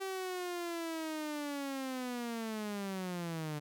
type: linear sweep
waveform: sawtooth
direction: down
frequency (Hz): 387.8 to 146.83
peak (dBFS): -33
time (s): 0-3.6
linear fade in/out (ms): 20
effects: none